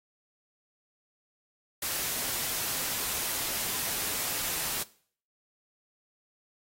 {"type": "noise", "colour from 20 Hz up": "white", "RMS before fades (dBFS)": -32, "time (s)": [1.82, 4.83], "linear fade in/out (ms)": 5, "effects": ["noise-tail reverb RT60 0.5 s tail -19 dB re dry", "AAC 48 kbps"]}